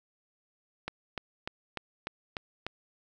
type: click train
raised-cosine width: 0.3 ms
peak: -18 dBFS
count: 7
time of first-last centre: 0.88-2.666 s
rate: 3.36 Hz
effects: none